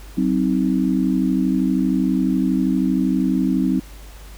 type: chord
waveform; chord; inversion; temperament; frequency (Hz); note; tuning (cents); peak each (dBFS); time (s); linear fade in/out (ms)
sine; C diminished; second; just; 188.37 / 261.6 / 314; Gb3 / C4 / Eb4; +31 / 0 / +16; -20 / -19 / -22; 0.17-3.8; 10
effects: added 50 Hz sine -37 dBFS peak until 4.37 s + pink hiss -45 dBFS RMS until 4.37 s